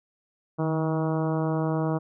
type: harmonic tone with a mistuned harmonic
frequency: 159.4 Hz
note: D#3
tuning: 42 cents sharp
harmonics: 1 / 2 / 3 / 4 / 5 / 6 / 7 / 8 / 9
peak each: -26 / -29 / -32 / -33 / -37 / -38 / -39 / -42 / -46 dBFS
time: 0.58-1.99 s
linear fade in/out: 20 ms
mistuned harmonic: 1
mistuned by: -40 cents
effects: none